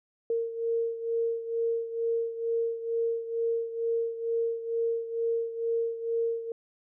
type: beating tone pair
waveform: sine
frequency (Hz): 460 / 462.2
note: A#4 / A#4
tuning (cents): -23 / -15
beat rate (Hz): 2.2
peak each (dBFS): -28 / -33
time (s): 0.3-6.52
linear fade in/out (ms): 2
effects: none